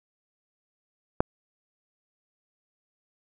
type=click; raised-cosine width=1 ms; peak=-6 dBFS; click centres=1.205 s; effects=none